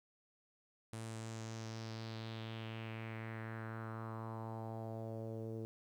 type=tone with low-pass filter sweep; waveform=sawtooth; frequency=112 Hz; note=A2; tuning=31 cents sharp; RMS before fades=-45 dBFS; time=0.93-5.65 s; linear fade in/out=0 ms; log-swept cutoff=9600 to 420 Hz; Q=3.1; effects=12-bit